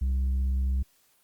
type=tone with tanh clipping; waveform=triangle; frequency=65.41 Hz; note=C2; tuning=in tune; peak=-24 dBFS; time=0.01-0.83 s; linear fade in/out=10 ms; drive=8 dB; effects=white hiss -65 dBFS RMS until 1.23 s + Opus 48 kbps